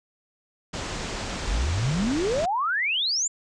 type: low-pass noise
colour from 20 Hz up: pink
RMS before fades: -32 dBFS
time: 0.73-2.46 s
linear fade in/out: 10 ms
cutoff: 7800 Hz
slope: 48 dB/octave
type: exponential sweep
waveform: sine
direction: up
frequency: 42.03 to 7459 Hz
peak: -22 dBFS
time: 1.47-3.28 s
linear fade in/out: 10 ms
effects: none